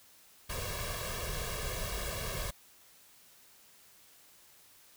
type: noise with comb filter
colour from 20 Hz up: pink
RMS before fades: -37 dBFS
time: 0.49-2.51 s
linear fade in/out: 10 ms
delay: 1.8 ms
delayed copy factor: +0.9
effects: white hiss -60 dBFS RMS until 4.96 s